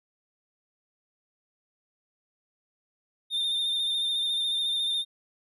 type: tone with vibrato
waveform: triangle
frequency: 3625 Hz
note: A#7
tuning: 49 cents flat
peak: -24 dBFS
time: 3.3-5.05 s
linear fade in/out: 50 ms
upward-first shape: sine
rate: 14 Hz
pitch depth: 32 cents each way
effects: none